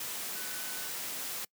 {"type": "tone in noise", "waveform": "sine", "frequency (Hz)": 1500, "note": "F#6", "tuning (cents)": 23, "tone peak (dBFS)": -47, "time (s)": [0.35, 0.9], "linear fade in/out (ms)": 5, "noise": "white", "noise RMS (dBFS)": -38, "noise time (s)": [0, 1.45], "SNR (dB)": -12, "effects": ["noise-tail reverb RT60 0.1 s tail -25 dB re dry", "high-pass 150 Hz 12 dB/octave"]}